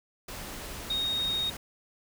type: tone in noise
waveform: sine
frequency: 3729 Hz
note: A#7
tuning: in tune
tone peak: -27 dBFS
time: 0.9-1.5 s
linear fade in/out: 5 ms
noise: pink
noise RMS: -40 dBFS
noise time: 0.28-1.57 s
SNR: +10 dB
effects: none